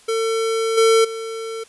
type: tone with level steps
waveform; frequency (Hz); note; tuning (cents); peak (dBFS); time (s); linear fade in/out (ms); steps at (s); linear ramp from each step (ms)
square; 450; A4; +39; -19 / -12 / -27; 0.08-1.64; 10; 0.77 / 1.04; 10
effects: white hiss -50 dBFS RMS until 1.68 s + resampled to 24000 Hz